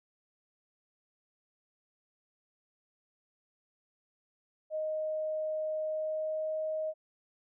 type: tone with pitch glide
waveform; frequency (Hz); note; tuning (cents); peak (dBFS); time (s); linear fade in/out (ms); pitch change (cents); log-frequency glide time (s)
sine; 622.3 to 626.3; D#5 to D#5; 0 to +11; -31; 4.7-6.94; 50; +11; 5.83-6.57
effects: none